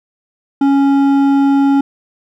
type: tone with hard clipping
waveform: sine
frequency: 277.2 Hz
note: C#4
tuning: in tune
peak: -10 dBFS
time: 0.61-1.81 s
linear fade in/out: 5 ms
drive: 8 dB
effects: none